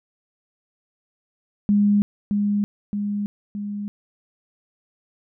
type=tone with echo; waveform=sine; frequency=204.9 Hz; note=G#3; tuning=23 cents flat; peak=-14 dBFS; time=1.69-2.02 s; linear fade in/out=0 ms; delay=620 ms; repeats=3; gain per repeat=-4 dB; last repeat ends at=3.88 s; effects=none